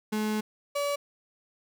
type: tone pair in turn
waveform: 35% pulse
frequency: 214.3 / 572.1 Hz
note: A3 / D5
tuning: -45 / -45 cents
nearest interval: octave + perfect fourth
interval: 1700 cents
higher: second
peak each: -25 dBFS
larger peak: neither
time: 0.12-0.41 / 0.75-0.96 s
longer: first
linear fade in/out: 10 ms
effects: none